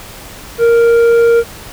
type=tone with tanh clipping; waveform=sine; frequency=466.2 Hz; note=A#4; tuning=in tune; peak=-7 dBFS; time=0.58-1.44 s; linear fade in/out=50 ms; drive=7 dB; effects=pink hiss -32 dBFS RMS until 1.72 s